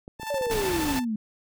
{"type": "clicks", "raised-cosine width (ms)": 2, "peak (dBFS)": -27, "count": 11, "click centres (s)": [0.079, 0.198, 0.232, 0.343, 0.412, 0.468, 0.502, 0.535, 0.575, 0.681, 0.712]}
{"type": "tone with tremolo", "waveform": "sawtooth", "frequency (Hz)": 883, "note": "A5", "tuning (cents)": 6, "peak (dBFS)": -26, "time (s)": [0.19, 1.05], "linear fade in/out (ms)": 50, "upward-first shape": "square", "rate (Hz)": 13, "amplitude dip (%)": 50}
{"type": "exponential sweep", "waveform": "sine", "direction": "down", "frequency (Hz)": [591, 207.7], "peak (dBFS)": -25, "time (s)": [0.3, 1.16], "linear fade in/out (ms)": 5}
{"type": "noise", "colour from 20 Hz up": "pink", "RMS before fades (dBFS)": -31, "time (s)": [0.51, 0.99], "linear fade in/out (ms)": 0}
{"effects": []}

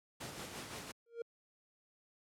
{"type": "noise with tremolo", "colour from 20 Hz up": "pink", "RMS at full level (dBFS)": -44, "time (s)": [0.2, 0.92], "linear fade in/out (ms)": 10, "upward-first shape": "sine", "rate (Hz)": 5.8, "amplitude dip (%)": 40}
{"type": "tone with exponential growth", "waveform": "triangle", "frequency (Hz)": 466.2, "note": "A#4", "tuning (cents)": 0, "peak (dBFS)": -33, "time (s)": [1.06, 1.22], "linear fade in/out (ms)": 5, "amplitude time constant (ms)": 34}
{"effects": ["high-pass 100 Hz 12 dB/octave", "low-pass 11000 Hz 12 dB/octave"]}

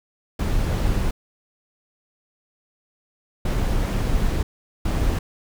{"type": "noise bursts at uneven times", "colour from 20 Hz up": "brown", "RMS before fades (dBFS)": -21, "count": 3, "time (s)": [[0.39, 1.11], [3.45, 4.43], [4.85, 5.19]], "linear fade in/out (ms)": 5, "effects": []}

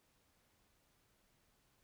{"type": "silence", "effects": ["pink hiss -75 dBFS RMS until 1.83 s"]}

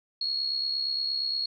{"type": "tone with amplitude modulation", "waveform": "sine", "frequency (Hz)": 4316, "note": "C#8", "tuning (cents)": -47, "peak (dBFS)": -24, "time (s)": [0.21, 1.46], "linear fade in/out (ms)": 5, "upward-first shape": "sine", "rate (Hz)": 68.6, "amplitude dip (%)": 55, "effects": []}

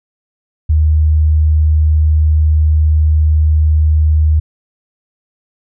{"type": "tone", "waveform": "sine", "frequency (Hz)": 77.2, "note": "D#2", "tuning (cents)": -13, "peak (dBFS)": -7, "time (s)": [0.69, 4.4], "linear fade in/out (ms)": 10, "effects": []}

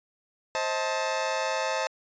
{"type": "chord", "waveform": "sawtooth", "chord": "A diminished", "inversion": "first", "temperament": "just", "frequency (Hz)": [528, 633.6, 880], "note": ["C5", "Eb5", "A5"], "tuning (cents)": [16, 31, 0], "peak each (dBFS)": -27, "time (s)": [0.55, 1.87], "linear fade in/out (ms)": 0, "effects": ["resampled to 16000 Hz"]}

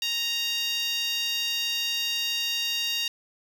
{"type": "tone with high-pass filter", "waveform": "10% pulse", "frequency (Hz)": 932.3, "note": "A#5", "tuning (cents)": 0, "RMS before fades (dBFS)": -28, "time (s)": [0.02, 3.08], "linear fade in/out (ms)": 2, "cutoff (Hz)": 3100, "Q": 2.5, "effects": ["8-bit"]}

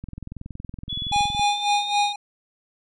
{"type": "click train", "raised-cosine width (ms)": 5, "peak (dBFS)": -22, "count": 30, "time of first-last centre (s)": [0.04, 1.395], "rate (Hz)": 21.4}
{"type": "tone with pitch glide", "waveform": "sine", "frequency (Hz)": [3400, 3708], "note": ["G#7", "A#7"], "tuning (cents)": [40, -10], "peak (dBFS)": -27, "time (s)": [0.89, 2.13], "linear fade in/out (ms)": 10, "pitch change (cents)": 150, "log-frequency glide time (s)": [1.05, 1.98]}
{"type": "tone with tremolo", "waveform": "square", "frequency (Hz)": 821, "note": "G#5", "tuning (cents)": -20, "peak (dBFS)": -18, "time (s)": [1.12, 2.16], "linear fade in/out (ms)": 5, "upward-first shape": "sine", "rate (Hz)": 3.7, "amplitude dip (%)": 80}
{"effects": ["resampled to 22050 Hz"]}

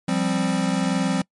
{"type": "chord", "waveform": "square", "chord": "F suspended second", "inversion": "none", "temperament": "equal", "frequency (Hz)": [174.61, 196, 261.6], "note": ["F3", "G3", "C4"], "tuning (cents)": [0, 0, 0], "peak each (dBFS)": -25, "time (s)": [0.08, 1.22], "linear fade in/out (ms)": 5, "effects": ["noise-tail reverb RT60 0.1 s tail -25 dB re dry", "MP3 48 kbps"]}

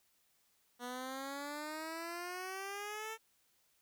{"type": "exponential sweep", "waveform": "10% pulse", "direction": "up", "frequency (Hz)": [242.2, 450], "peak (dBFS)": -33, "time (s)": [0.79, 3.18], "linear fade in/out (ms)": 50, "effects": ["white hiss -74 dBFS RMS until 3.81 s"]}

